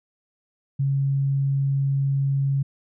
sine tone, 137.8 Hz, C#3, 10 cents flat, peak -19 dBFS, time 0.79-2.63 s, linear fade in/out 10 ms, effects none

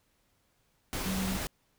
sine tone in noise, 190.1 Hz, F#3, 47 cents sharp, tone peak -31 dBFS, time 1.06-1.37 s, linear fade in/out 0 ms, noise pink, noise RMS -35 dBFS, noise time 0.93-1.47 s, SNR +1 dB, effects pink hiss -72 dBFS RMS until 1.78 s

